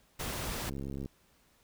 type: noise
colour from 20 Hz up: pink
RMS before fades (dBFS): -37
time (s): 0.19-0.7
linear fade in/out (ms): 10
type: click train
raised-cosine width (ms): 3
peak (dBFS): -27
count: 27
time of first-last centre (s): 0.68-1.059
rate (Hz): 68.6
effects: pink hiss -67 dBFS RMS until 1.63 s